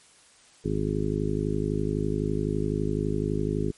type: harmonic tone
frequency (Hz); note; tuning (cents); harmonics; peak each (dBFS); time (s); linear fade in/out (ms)
51.91; G#1; 0; 1 / 2 / 3 / 4 / 5 / 6 / 7 / 8; -33 / -33 / -30 / -35 / -32 / -36 / -32 / -32; 0.64-3.72; 20
effects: white hiss -56 dBFS RMS until 3.77 s + MP3 48 kbps